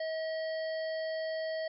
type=harmonic tone; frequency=639 Hz; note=D#5; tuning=46 cents sharp; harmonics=1 / 3 / 5 / 7 / 8; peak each=-33 / -43 / -52 / -48 / -57 dBFS; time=0-1.68 s; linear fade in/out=5 ms; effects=none